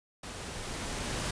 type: noise with level ramp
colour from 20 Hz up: pink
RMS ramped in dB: -42 to -33 dBFS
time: 0.23-1.31 s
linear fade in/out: 5 ms
effects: resampled to 22050 Hz